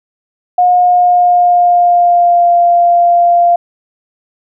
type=tone with pitch glide; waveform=sine; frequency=719 to 694.9 Hz; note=F#5 to F5; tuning=-50 to -9 cents; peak=-5 dBFS; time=0.58-3.56 s; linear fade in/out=5 ms; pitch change=-59 cents; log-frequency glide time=0.69-2.51 s; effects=none